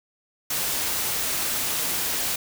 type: noise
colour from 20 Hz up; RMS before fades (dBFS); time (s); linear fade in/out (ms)
white; -26; 0.5-2.36; 5
effects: none